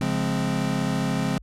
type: chord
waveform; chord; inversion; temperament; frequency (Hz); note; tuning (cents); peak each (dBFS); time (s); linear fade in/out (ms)
square; Db major seventh; none; equal with one note detuned; 138.59 / 174.61 / 209.2 / 261.6; Db3 / F3 / Ab3 / C4; 0 / 0 / +13 / 0; -29; 0.01-1.38; 2
effects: added 50 Hz sine -44 dBFS peak until 1.42 s + low-pass 10000 Hz 12 dB/octave